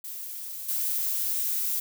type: noise with level steps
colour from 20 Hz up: violet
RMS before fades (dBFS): -37 / -28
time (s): 0.04-1.8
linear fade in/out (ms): 5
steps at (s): 0.68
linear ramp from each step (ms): 10
effects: none